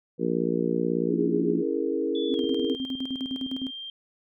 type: harmonic tone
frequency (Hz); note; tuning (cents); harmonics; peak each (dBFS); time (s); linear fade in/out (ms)
58.27; A#1; 0; 3 / 4 / 5 / 6 / 7 / 8; -30 / -30 / -30 / -30 / -30 / -30; 0.18-1.64; 50
type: chord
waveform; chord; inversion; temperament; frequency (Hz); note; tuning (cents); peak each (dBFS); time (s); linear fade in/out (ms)
sine; A# half-diminished seventh; first; equal; 277.2 / 329.6 / 415.3 / 466.2; C#4 / E4 / G#4 / A#4; 0 / 0 / 0 / 0; -31 / -29 / -29 / -30; 1.08-2.77; 50
type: tone with pitch glide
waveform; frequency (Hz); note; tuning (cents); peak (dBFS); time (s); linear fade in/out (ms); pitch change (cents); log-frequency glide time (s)
sine; 3446 to 3178; A7 to G7; -37 to +23; -35; 2.15-3.9; 2; -140; 2.32-2.41
type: tone with tremolo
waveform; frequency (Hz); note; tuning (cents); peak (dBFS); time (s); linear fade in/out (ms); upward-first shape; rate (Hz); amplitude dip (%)
sine; 261.6; C4; 0; -27; 2.29-3.71; 10; square; 9.8; 75
effects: none